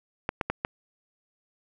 clicks, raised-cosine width 0.5 ms, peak -11 dBFS, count 4, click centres 0.291 / 0.412 / 0.5 / 0.649 s, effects none

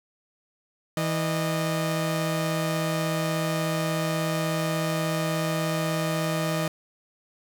sawtooth tone pair together, 162.4 / 613.1 Hz, E3 / D#5, -26 / -26 cents, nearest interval octave + major seventh, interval 2300 cents, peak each -22 / -25 dBFS, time 0.97-6.68 s, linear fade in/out 2 ms, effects none

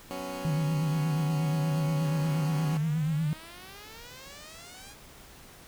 15% pulse chord, F# suspended fourth, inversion none, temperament equal, 185 / 246.9 / 277.2 Hz, F#3 / B3 / C#4, 0 / 0 / 0 cents, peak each -35 / -36 / -31 dBFS, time 0.11-2.77 s, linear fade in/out 0 ms
sine tone with vibrato, 155.56 Hz, D#3, in tune, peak -25 dBFS, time 0.45-3.33 s, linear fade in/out 0 ms, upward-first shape triangle, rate 8.4 Hz, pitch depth 110 cents each way
5% pulse exponential sweep, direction up, 136.4 to 839 Hz, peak -35 dBFS, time 2-4.96 s, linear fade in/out 50 ms
effects pink hiss -51 dBFS RMS until 5.67 s

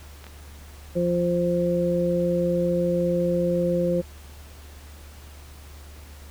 clicks, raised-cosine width 0.3 ms, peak -26 dBFS, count 2, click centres 0.242 / 0.267 s
harmonic tone, 174.61 Hz, F3, in tune, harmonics 1 / 2 / 3, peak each -24 / -27 / -23 dBFS, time 0.95-4.02 s, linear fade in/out 20 ms
effects added 73 Hz sine -42 dBFS peak until 6.3 s + pink hiss -49 dBFS RMS until 6.3 s

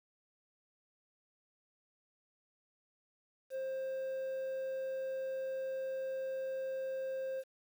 triangle tone with quantisation, 529 Hz, C5, 19 cents sharp, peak -34 dBFS, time 3.5-7.44 s, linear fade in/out 50 ms, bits 10, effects none

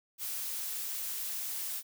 blue noise, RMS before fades -37 dBFS, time 0.18-1.83 s, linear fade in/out 50 ms, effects none

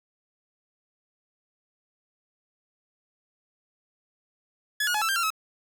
sawtooth tone with pitch steps, 1702 / 1444 / 848 / 1326 / 1584 / 1372 / 1289 Hz, G#6 / F#6 / G#5 / E6 / G6 / F6 / E6, +42 / -43 / +36 / +10 / +18 / -31 / -39 cents, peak -20 dBFS, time 4.8-5.304 s, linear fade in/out 5 ms, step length 72 ms, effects none

